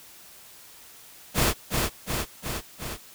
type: noise with echo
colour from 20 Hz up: pink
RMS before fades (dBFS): -22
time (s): 1.34-1.54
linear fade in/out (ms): 50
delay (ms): 360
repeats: 4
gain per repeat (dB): -3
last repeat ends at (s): 2.98
effects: white hiss -49 dBFS RMS until 3.14 s